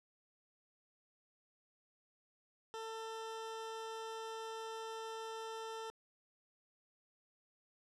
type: tone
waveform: 20% pulse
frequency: 446.9 Hz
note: A4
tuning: 27 cents sharp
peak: -38 dBFS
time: 2.74-5.9 s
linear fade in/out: 0 ms
effects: low-pass 8000 Hz 12 dB/octave